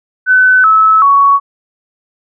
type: tone with pitch steps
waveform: sine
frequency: 1510 / 1299.4 / 1118.2 Hz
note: F#6 / E6 / C#6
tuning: +35 / -25 / +15 cents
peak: -4 dBFS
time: 0.26-1.4 s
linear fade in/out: 50 ms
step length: 380 ms
effects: none